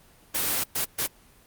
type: noise bursts at uneven times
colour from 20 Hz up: white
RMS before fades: -26 dBFS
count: 3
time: 0.34-0.64 / 0.75-0.85 / 0.98-1.07 s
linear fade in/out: 10 ms
effects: pink hiss -56 dBFS RMS until 1.46 s + Opus 24 kbps